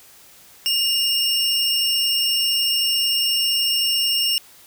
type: tone pair together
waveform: square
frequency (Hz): 2835 / 5409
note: F7 / E8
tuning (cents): +25 / +44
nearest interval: major seventh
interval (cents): 1119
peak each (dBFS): -21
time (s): 0.66-4.38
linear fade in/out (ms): 0
effects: white hiss -48 dBFS RMS until 4.66 s